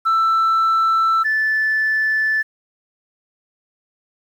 sine tone pair in turn, 1329 / 1750.1 Hz, E6 / A6, +14 / -10 cents, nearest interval perfect fourth, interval 476 cents, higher second, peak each -11 / -14 dBFS, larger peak first, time 0.05-1.24 / 1.24-2.43 s, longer neither, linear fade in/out 20 ms, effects tanh soft clip ceiling -12 dBFS + 8-bit

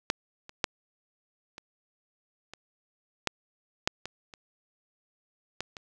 clicks, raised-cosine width 0.2 ms, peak -7 / -27 / -7 / -25 / -25 / -8 / -6 / -19 / -28 / -15 / -24 dBFS, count 11, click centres 0.101 / 0.494 / 0.642 / 1.581 / 2.536 / 3.273 / 3.875 / 4.056 / 4.338 / 5.606 / 5.768 s, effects none

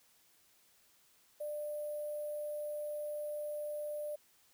sine tone with sample-and-hold, 596 Hz, D5, 25 cents sharp, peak -37 dBFS, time 1.4-4.16 s, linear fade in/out 10 ms, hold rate 11025 Hz, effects white hiss -68 dBFS RMS until 4.53 s

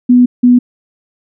sine tone pair in turn, 246.9 / 245.9 Hz, B3 / B3, 0 / -7 cents, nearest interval unison, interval 7 cents, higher first, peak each -3 dBFS, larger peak neither, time 0.09-0.26 / 0.43-0.59 s, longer first, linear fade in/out 10 ms, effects none

